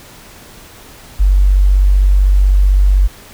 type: tone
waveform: sine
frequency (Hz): 47.88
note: G1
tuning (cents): -40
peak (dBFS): -6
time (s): 1.19-3.08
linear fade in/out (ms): 20
effects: pink hiss -38 dBFS RMS until 3.33 s